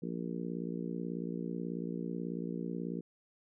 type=harmonic tone; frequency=58.27 Hz; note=A#1; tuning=in tune; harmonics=3 / 4 / 5 / 6 / 7 / 8; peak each=-39 / -41 / -43 / -45 / -46 / -47 dBFS; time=0.02-3.01 s; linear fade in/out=10 ms; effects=none